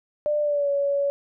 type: tone with pitch glide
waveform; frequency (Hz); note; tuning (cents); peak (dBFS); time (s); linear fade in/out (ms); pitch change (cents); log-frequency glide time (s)
sine; 595 to 563.9; D5 to C#5; +22 to +30; -20; 0.26-1.1; 0; -92; 0.41-0.7
effects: none